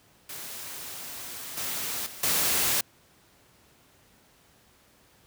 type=noise with level steps; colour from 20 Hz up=white; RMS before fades=-39 / -32 / -43 / -25 dBFS; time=0.29-2.81 s; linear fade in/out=5 ms; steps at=1.57 / 2.06 / 2.23 s; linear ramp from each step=5 ms; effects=pink hiss -60 dBFS RMS until 5.26 s + high-pass 60 Hz 12 dB/octave